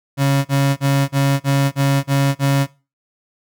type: tone bursts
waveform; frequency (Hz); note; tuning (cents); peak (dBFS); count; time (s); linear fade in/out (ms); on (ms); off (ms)
35% pulse; 138.59; C#3; 0; -11; 8; 0.17-2.669; 50; 280; 37
effects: noise-tail reverb RT60 0.3 s tail -20 dB re dry

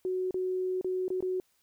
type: tone with dropouts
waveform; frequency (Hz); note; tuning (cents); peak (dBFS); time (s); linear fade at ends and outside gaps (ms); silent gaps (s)
sine; 370; F#4; 0; -28; 0.05-1.4; 1; 0.309-0.343 / 0.812-0.845 / 1.081-1.103 / 1.206-1.225
effects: white hiss -71 dBFS RMS until 1.62 s

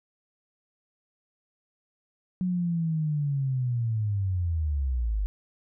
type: linear sweep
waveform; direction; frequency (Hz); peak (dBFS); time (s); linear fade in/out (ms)
sine; down; 184.8 to 47.71; -24; 2.41-5.26; 0
effects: none

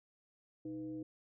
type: tone with frequency modulation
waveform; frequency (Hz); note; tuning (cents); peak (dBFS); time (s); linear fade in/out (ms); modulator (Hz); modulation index
sine; 313; D#4; +10; -40; 0.65-1.03; 5; 185; 0.53
effects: none

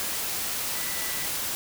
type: tone in noise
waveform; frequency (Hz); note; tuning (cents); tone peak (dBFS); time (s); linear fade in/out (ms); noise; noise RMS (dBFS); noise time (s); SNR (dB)
sine; 1975.5; B6; 0; -39; 0.75-1.26; 0; white; -30; 0-1.55; -12
effects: none

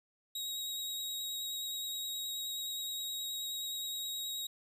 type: tone with vibrato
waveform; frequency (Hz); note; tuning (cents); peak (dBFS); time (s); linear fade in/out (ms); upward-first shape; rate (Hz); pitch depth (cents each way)
sawtooth; 3800; A#7; +33; -34; 0.35-4.47; 5; triangle; 9.5; 12
effects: none

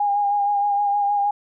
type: tone with vibrato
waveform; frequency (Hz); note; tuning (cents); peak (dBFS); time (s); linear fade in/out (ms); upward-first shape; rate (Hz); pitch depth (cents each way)
sine; 814; G#5; -35; -17; 0-1.31; 5; sine; 6.4; 25
effects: none

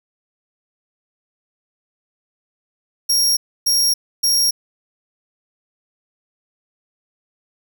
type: tone bursts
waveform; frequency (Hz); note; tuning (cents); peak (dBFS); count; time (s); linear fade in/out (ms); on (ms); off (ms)
sawtooth; 5588; F8; 0; -11; 3; 3.09-4.51; 10; 280; 290
effects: none

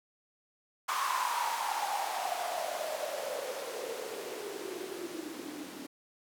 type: noise with band-pass filter sweep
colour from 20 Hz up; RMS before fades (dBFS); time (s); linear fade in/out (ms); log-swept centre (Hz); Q
blue; -36; 0.88-5.87; 10; 1100 to 270; 8.1
effects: none

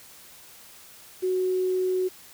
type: tone with quantisation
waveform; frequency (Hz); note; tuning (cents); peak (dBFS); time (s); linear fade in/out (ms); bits
sine; 370; F#4; 0; -22; 1.22-2.09; 20; 8
effects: white hiss -49 dBFS RMS until 2.33 s

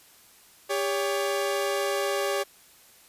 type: tone pair together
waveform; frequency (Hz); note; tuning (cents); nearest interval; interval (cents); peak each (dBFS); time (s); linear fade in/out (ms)
sawtooth; 400.1 / 564; G4 / C#5; +35 / +30; tritone; 595; -24; 0.69-2.44; 20
effects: white hiss -55 dBFS RMS until 3.08 s + resampled to 32000 Hz

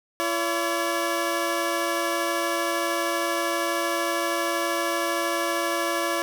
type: tone pair together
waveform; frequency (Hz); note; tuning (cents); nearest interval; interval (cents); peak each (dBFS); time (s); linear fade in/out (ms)
15% pulse; 338.3 / 568.1; E4 / C#5; +45 / +42; major sixth; 897; -20; 0.2-6.22; 0
effects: none

